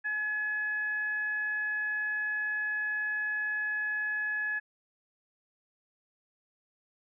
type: tone with frequency modulation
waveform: sine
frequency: 1699 Hz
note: G#6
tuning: 39 cents sharp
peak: -29 dBFS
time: 0.04-4.6 s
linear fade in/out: 20 ms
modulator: 851 Hz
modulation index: 0.22
effects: none